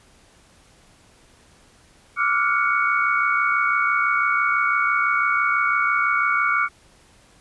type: tone cluster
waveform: sine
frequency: 1169 / 1374 / 1440 / 2232 Hz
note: D6 / F6 / F#6 / C#7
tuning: -8 / -29 / -47 / +11 cents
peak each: -23 dBFS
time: 2.16-6.69 s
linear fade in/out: 50 ms
effects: pink hiss -54 dBFS RMS until 7.4 s + resampled to 24000 Hz